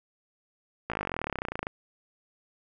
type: slowing click train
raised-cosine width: 0.5 ms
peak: -16 dBFS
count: 30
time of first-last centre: 0.9-1.669 s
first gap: 17 ms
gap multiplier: 1.03
effects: none